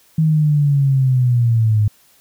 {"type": "linear sweep", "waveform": "sine", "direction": "down", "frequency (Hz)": [160, 103.83], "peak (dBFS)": -11, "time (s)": [0.18, 1.88], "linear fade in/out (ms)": 5, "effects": ["white hiss -53 dBFS RMS until 2.2 s"]}